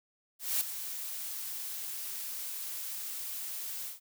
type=noise with ADSR envelope; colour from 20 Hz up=blue; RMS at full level=-28 dBFS; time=0.39-4 s; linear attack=220 ms; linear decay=4 ms; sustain=-11 dB; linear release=140 ms; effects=none